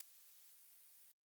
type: noise with ADSR envelope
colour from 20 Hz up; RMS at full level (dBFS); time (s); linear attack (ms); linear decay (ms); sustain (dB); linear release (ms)
blue; -43; 0-1.12; 6; 7; -21; 7
effects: Opus 48 kbps